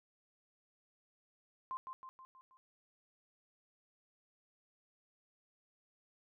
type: tone with echo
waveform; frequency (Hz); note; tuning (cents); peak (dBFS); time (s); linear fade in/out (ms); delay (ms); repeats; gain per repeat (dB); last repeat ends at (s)
sine; 1046.5; C6; 0; -38; 1.71-1.77; 0; 160; 5; -5; 2.57
effects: none